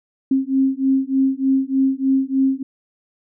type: beating tone pair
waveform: sine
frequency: 265.8 / 269.1 Hz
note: C4 / C4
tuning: +27 / +49 cents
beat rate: 3.3 Hz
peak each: -18 dBFS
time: 0.31-2.63 s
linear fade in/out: 5 ms
effects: none